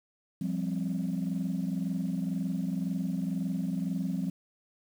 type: chord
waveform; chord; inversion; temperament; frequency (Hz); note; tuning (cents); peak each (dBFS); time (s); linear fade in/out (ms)
sine; F suspended second; none; equal with one note detuned; 174.61 / 196.56 / 261.6; F3 / G3 / C4; 0 / +5 / 0; -31 / -32 / -34; 0.41-4.3; 5
effects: tanh soft clip ceiling -23 dBFS + 9-bit

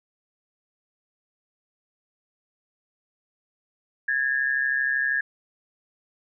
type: tone pair together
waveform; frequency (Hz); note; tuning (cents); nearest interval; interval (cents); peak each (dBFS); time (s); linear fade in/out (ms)
sine; 1654.3 / 1787; G#6 / A6; -7 / +26; minor second; 133; -23 / -26; 4.08-5.21; 5
effects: none

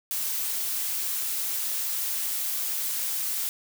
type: noise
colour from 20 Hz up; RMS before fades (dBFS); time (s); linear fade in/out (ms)
blue; -29; 0.11-3.49; 0
effects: none

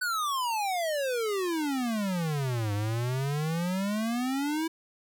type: exponential two-way sweep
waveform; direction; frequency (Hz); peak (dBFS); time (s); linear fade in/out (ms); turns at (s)
square; down then up; 1513 to 100.7 to 330.1; -28; 0.01-4.68; 10; 2.73
effects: none

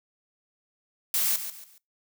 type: noise with echo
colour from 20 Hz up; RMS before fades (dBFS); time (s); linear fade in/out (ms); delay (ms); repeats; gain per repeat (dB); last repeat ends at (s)
blue; -25; 1.14-1.36; 2; 140; 3; -10; 1.78
effects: noise-tail reverb RT60 0.2 s tail -22 dB re dry

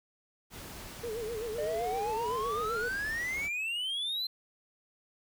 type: noise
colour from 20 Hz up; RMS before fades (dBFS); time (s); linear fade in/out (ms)
pink; -45; 0.5-3.5; 50
type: tone with vibrato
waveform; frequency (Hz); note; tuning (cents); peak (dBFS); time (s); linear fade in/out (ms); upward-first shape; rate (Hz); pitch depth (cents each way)
sine; 450; A4; +39; -34; 1.03-2.89; 10; sine; 7.8; 110
type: exponential sweep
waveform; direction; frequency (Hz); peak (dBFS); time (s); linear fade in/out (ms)
triangle; up; 587.3 to 4139; -30; 1.58-4.27; 5
effects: none

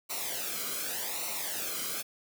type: noise with flanger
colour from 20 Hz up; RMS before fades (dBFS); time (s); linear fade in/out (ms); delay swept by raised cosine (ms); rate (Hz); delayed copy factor
white; -35; 0.09-2.03; 20; 0.6 to 1.13; 0.86; -0.7
effects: none

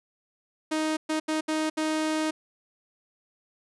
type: tone bursts at uneven times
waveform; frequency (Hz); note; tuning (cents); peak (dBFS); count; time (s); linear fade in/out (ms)
sawtooth; 312.1; D#4; +5; -21; 5; 0.71-0.97 / 1.09-1.2 / 1.28-1.41 / 1.48-1.7 / 1.77-2.31; 10
effects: resampled to 24000 Hz

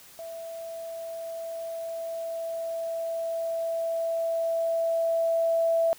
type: tone with level ramp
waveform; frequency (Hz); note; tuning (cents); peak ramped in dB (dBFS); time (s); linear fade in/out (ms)
sine; 662; E5; +7; -36 to -20; 0.19-5.93; 0
effects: white hiss -51 dBFS RMS until 5.98 s

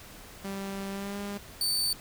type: tone with pitch glide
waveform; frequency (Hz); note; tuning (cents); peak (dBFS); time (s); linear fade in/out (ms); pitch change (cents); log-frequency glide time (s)
sawtooth; 196 to 202; G3 to G#3; 0 to -48; -30; 0.44-1.38; 10; +52; 0.9-1.19
type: tone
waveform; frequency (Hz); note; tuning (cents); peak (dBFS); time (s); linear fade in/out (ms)
sawtooth; 4546; C#8; +43; -23; 1.61-1.93; 2
effects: pink hiss -48 dBFS RMS until 2 s

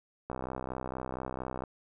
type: click train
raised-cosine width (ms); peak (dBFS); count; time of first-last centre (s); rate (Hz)
1; -22; 87; 0.3-1.637; 64.3
effects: none

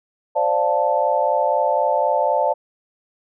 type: chord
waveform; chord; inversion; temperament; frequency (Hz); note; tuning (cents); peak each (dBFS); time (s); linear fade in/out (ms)
sine; D minor seventh; third; equal; 523.3 / 587.3 / 698.5 / 880; C5 / D5 / F5 / A5; 0 / 0 / 0 / 0; -23 / -20 / -23 / -20; 0.35-2.54; 20
effects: none

